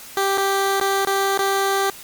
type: tone with dropouts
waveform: 15% pulse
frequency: 392 Hz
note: G4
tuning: in tune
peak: -11 dBFS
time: 0.17-1.9 s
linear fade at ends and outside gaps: 1 ms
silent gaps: 0.375-0.38 / 0.8-0.812 / 1.05-1.072 / 1.376-1.391 s
effects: white hiss -39 dBFS RMS until 2.03 s + MP3 96 kbps